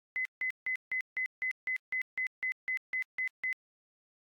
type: tone bursts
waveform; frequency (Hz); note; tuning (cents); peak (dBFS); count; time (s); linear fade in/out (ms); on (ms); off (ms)
sine; 2030; B6; +47; -30; 14; 0.16-3.528; 0; 92; 160
effects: AAC 64 kbps